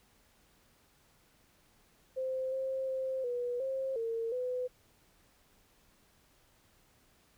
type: tone with pitch steps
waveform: sine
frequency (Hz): 521 / 529 / 525 / 487.3 / 532 / 456.5 / 502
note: C5 / C5 / C5 / B4 / C5 / A#4 / B4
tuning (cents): -7 / +19 / +6 / -23 / +29 / -36 / +28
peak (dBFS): -32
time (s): 2.16-4.68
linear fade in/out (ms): 20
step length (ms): 360
effects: pink hiss -67 dBFS RMS until 7.37 s